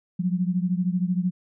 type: beating tone pair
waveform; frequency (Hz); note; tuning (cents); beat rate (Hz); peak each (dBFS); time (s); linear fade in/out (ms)
sine; 177.3 / 190.3; F3 / F#3; +26 / +49; 13; -23 / -26; 0.19-1.31; 10
effects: none